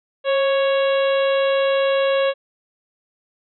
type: harmonic tone with a mistuned harmonic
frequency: 554.4 Hz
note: C#5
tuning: in tune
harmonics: 1 / 2 / 3 / 4 / 5 / 6 / 7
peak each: -16 / -27 / -29 / -34 / -30 / -32 / -36 dBFS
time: 0.24-2.34 s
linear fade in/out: 50 ms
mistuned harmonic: 1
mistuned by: -35 cents
effects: none